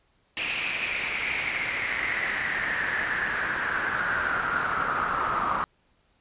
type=noise with band-pass filter sweep; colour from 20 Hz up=brown; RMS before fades=-28 dBFS; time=0.37-5.64 s; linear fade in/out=0 ms; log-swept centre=2600 to 1200 Hz; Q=6.6; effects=pink hiss -67 dBFS RMS until 6.2 s + resampled to 8000 Hz